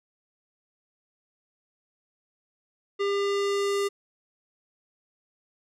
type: tone with low-pass filter sweep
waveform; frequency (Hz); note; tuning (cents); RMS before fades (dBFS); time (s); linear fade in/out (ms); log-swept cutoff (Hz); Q
square; 400.7; G4; +38; -26; 2.99-3.89; 20; 3600 to 9900; 0.92
effects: none